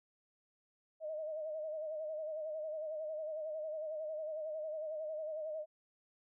sine tone with vibrato, 622.3 Hz, D#5, in tune, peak -38 dBFS, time 1-5.66 s, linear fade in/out 50 ms, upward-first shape sine, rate 11 Hz, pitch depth 57 cents each way, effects none

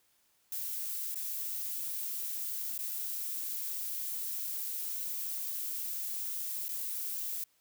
violet noise with dropouts, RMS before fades -37 dBFS, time 0.52-7.44 s, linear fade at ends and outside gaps 2 ms, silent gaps 1.145-1.156 / 2.779-2.789 / 6.683-6.69 s, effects white hiss -71 dBFS RMS until 7.6 s

